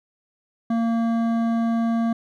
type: tone with hard clipping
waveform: sine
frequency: 229.7 Hz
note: A#3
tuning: 25 cents flat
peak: -21 dBFS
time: 0.7-2.13 s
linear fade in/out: 5 ms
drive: 11 dB
effects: none